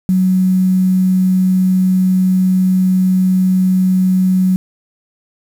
sine tone with quantisation, 185.9 Hz, F#3, 8 cents sharp, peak -9 dBFS, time 0.09-4.56 s, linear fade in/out 0 ms, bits 6, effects none

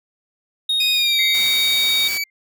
triangle tone, 3729 Hz, A#7, in tune, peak -15 dBFS, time 0.69-2.08 s, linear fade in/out 5 ms
25% pulse tone with pitch glide, 2489 to 2282 Hz, D#7 to C#7, 0 to +50 cents, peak -17 dBFS, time 0.8-2.24 s, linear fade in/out 5 ms, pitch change -150 cents, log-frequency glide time 0.93-1.21 s
sine tone with exponential decay, 2100 Hz, C7, 6 cents sharp, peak -19 dBFS, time 1.19-2.3 s, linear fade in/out 2 ms, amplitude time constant 240 ms
white noise, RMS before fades -30 dBFS, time 1.34-2.18 s, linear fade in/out 5 ms
effects none

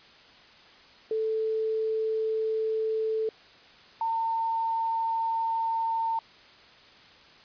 sine tone pair in turn, 440 / 906.3 Hz, A4 / A#5, 0 / -49 cents, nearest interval octave + minor second, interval 1251 cents, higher second, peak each -25 dBFS, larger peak neither, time 1.11-3.29 / 4.01-6.19 s, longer neither, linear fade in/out 2 ms, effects white hiss -53 dBFS RMS until 7.44 s + resampled to 11025 Hz

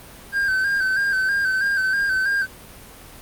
triangle tone with vibrato, 1568 Hz, G6, in tune, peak -16 dBFS, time 0.32-2.47 s, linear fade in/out 50 ms, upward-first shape square, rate 3.1 Hz, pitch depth 42 cents each way, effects pink hiss -42 dBFS RMS until 3.21 s + Opus 32 kbps

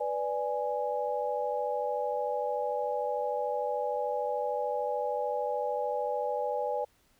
sine chord, G# diminished, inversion first, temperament equal, 493.9 / 587.3 / 830.6 Hz, B4 / D5 / G#5, 0 / 0 / 0 cents, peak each -33 dBFS, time 0-6.85 s, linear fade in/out 10 ms, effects pink hiss -67 dBFS RMS until 7.19 s

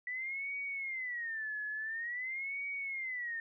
sine tone with vibrato, 1958 Hz, B6, 15 cents flat, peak -36 dBFS, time 0.07-3.4 s, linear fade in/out 2 ms, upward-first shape sine, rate 0.48 Hz, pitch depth 240 cents each way, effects none

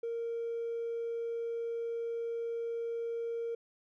sine tone with hard clipping, 464.1 Hz, A#4, 8 cents flat, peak -34 dBFS, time 0.03-3.55 s, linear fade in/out 5 ms, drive 1 dB, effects none

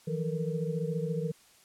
sine tone cluster, 160.3 / 174.7 / 448.4 / 475.3 Hz, E3 / F3 / A4 / A#4, -48 / +1 / +33 / +34 cents, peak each -32 / -37 / -37 / -36 dBFS, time 0.07-1.32 s, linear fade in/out 10 ms, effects white hiss -60 dBFS RMS until 1.64 s + low-pass 11000 Hz 12 dB/octave

